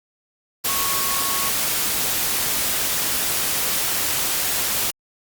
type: tone in noise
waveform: sine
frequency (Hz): 1103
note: C#6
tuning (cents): -9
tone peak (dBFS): -28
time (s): 0.68-1.5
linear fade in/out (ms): 10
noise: white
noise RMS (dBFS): -22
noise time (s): 0.64-4.91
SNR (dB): -9
effects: Opus 48 kbps